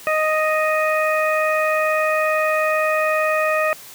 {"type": "harmonic tone", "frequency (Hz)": 622.3, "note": "D#5", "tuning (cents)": 0, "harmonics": [1, 2, 3, 4], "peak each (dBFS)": [-19, -22, -24, -25], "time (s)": [0.07, 3.73], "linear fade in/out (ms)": 0, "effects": ["white hiss -40 dBFS RMS until 3.94 s", "high-pass 100 Hz 12 dB/octave"]}